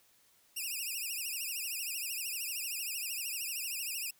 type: tone with vibrato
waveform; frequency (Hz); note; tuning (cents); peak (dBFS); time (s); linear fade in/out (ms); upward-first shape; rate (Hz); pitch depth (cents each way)
5% pulse; 2617; E7; -13; -27; 0.56-4.11; 10; triangle; 13; 180
effects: white hiss -67 dBFS RMS until 4.19 s